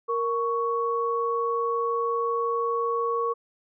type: tone pair together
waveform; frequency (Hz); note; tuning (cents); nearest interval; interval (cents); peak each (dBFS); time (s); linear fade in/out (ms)
sine; 466.2 / 1113.6; A#4 / C#6; 0 / +8; octave + minor third; 1508; -26; 0.08-3.34; 20
effects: none